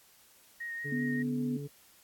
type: tone with vibrato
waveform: sine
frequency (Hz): 1864.7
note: A#6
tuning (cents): 0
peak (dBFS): -36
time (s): 0.6-1.23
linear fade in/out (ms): 10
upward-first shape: sine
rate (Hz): 5.2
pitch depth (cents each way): 15
type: harmonic tone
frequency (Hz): 143.1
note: D3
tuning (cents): -45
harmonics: 1 / 2 / 3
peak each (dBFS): -38 / -46 / -43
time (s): 0.84-1.68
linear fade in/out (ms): 20
type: tone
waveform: sine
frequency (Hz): 247.2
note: B3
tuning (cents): +2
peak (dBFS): -30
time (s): 0.92-1.57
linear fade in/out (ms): 5
effects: white hiss -61 dBFS RMS until 2.03 s + AAC 64 kbps